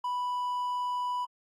triangle tone, 987.8 Hz, B5, in tune, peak -27 dBFS, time 0.04-1.25 s, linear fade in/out 5 ms, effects AAC 48 kbps

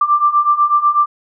sine beating tone pair, 1174.7 / 1182.8 Hz, D6 / D6, 0 / +12 cents, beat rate 8.1 Hz, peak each -15 / -12 dBFS, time 0.01-1.06 s, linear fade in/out 5 ms, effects none

